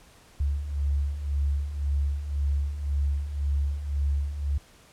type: beating tone pair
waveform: sine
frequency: 69.6 / 71.5 Hz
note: C#2 / D2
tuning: +8 / -46 cents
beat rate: 1.9 Hz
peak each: -31 / -25 dBFS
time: 0.4-4.58 s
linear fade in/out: 5 ms
effects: pink hiss -55 dBFS RMS until 4.92 s + low-pass 11000 Hz 12 dB/octave